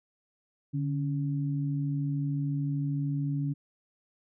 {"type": "tone pair together", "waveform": "sine", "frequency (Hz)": [145.2, 278.6], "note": ["D3", "C#4"], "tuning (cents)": [-19, 9], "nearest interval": "major seventh", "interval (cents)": 1128, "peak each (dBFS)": [-28, -34], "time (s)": [0.73, 3.54], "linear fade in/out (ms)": 20, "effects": []}